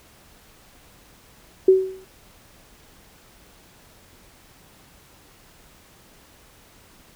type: tone with exponential decay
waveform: sine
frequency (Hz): 378.2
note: F#4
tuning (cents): +38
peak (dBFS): -7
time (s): 1.68-2.05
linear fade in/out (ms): 5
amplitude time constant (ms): 79
effects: pink hiss -52 dBFS RMS until 7.15 s